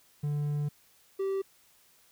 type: tone pair in turn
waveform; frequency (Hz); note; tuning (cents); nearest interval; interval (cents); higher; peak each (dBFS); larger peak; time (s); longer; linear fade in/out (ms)
triangle; 146.83 / 388.2; D3 / G4; 0 / -17; octave + perfect fourth; 1683; second; -26; neither; 0.23-0.69 / 1.19-1.42; first; 10
effects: white hiss -63 dBFS RMS until 2.11 s